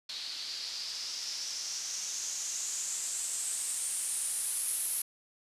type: noise with low-pass filter sweep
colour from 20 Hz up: blue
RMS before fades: -36 dBFS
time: 0.09-5.02 s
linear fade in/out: 5 ms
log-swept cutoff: 4200 to 11000 Hz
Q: 4.8
effects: resampled to 32000 Hz